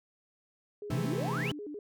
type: tone with vibrato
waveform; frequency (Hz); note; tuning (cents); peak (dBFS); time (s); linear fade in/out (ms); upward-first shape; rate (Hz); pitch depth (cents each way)
sine; 350.3; F4; +5; -38; 0.82-1.79; 2; square; 6.5; 290
type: chord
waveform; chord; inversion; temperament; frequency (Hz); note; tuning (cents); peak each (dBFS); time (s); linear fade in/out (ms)
45% pulse; A minor; first; equal; 130.81 / 164.81 / 220; C3 / E3 / A3; 0 / 0 / 0; -35 / -36 / -40; 0.9-1.52; 5
type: exponential sweep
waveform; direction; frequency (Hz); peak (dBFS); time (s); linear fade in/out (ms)
sine; up; 98 to 3118; -34; 0.91-1.51; 0
effects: none